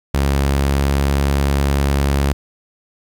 sawtooth tone with pitch glide, 69.3 to 69.78 Hz, C#2 to C#2, 0 to +12 cents, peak -10 dBFS, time 0.14-2.33 s, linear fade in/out 5 ms, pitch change +12 cents, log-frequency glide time 0.39-1.18 s, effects 8-bit

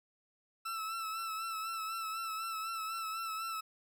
40% pulse tone with vibrato, 1321 Hz, E6, 3 cents sharp, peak -36 dBFS, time 0.65-3.61 s, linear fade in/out 10 ms, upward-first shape sine, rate 4 Hz, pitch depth 38 cents each way, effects none

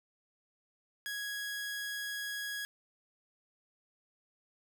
sawtooth tone, 1661.2 Hz, G#6, in tune, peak -33 dBFS, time 1.06-2.65 s, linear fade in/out 0 ms, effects none

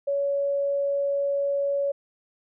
sine tone, 562 Hz, C#5, 24 cents sharp, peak -22 dBFS, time 0.07-1.92 s, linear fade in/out 10 ms, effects none

